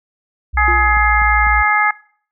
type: tone with pitch glide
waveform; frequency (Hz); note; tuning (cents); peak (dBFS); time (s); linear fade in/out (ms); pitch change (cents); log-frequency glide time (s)
sine; 62.8 to 58.93; B1 to A#1; +30 to +19; -17; 0.53-1.63; 20; -111; 0.82-0.95
type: harmonic tone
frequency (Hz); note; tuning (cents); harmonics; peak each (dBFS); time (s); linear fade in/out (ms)
420.8; G#4; +23; 2 / 3 / 4 / 5; -17 / -17 / -17 / -17; 0.57-1.91; 5
type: tone with exponential decay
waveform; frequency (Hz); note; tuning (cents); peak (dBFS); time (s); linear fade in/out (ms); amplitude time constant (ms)
triangle; 349.2; F4; 0; -18; 0.68-1.14; 0; 100
type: click train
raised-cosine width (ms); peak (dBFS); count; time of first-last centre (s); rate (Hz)
5; -23; 3; 0.97-1.468; 4.02
effects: noise-tail reverb RT60 0.5 s tail -20 dB re dry